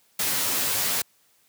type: noise with comb filter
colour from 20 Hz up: white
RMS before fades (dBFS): -25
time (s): 0.19-1.02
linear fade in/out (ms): 5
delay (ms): 11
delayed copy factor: +0.9
effects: white hiss -63 dBFS RMS until 1.48 s + high-pass 80 Hz 12 dB/octave